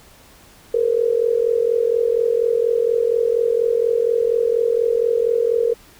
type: tone with amplitude modulation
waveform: sine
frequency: 466.2 Hz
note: A#4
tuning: in tune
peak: -11 dBFS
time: 0.74-5.74 s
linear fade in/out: 5 ms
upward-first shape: sine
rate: 44.2 Hz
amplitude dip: 85%
effects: pink hiss -48 dBFS RMS until 5.99 s